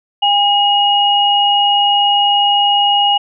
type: tone pair together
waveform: sine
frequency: 810 / 2883 Hz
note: G#5 / F#7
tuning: -43 / -46 cents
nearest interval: octave + minor seventh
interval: 2197 cents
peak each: -12 dBFS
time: 0.22-3.18 s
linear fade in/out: 10 ms
effects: none